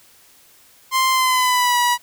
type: tone with pitch glide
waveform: sawtooth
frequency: 1046.5 to 970.8 Hz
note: C6 to B5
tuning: 0 to -30 cents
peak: -11 dBFS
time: 0.91-1.98 s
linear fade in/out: 50 ms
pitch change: -130 cents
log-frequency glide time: 1.1-1.78 s
effects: white hiss -51 dBFS RMS until 2.02 s